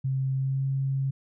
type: tone with pitch glide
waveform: sine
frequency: 133.3 to 135.4 Hz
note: C3 to C#3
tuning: +33 to -40 cents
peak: -24 dBFS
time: 0.04-1.11 s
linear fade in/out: 10 ms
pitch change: +27 cents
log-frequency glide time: 0.35-0.63 s
effects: none